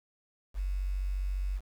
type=tone with quantisation; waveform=sine; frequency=47.27 Hz; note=F#1; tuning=38 cents sharp; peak=-29 dBFS; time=0.54-1.61 s; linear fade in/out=50 ms; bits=9; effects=none